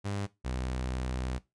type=tone pair in turn; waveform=sawtooth; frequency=100.6 / 63.37 Hz; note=G2 / B1; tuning=+45 / +45 cents; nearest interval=minor sixth; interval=800 cents; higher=first; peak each=-28 dBFS; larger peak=neither; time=0.04-0.27 / 0.44-1.39 s; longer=second; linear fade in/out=20 ms; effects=noise-tail reverb RT60 0.2 s tail -17 dB re dry + resampled to 22050 Hz